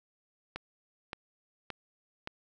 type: click train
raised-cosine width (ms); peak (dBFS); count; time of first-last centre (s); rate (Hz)
0.3; -21; 4; 0.56-2.274; 1.75
effects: none